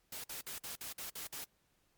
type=noise bursts; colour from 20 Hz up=white; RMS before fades=-44 dBFS; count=8; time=0.12-1.444 s; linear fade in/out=5 ms; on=120 ms; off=52 ms; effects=pink hiss -75 dBFS RMS until 1.97 s + MP3 96 kbps